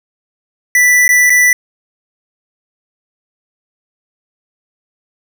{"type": "tone with dropouts", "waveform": "square", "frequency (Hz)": 1975.5, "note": "B6", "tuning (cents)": 0, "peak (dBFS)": -7, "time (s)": [0.75, 1.53], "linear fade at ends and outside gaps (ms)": 2, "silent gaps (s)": [[1.08, 1.09], [1.297, 1.302]], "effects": []}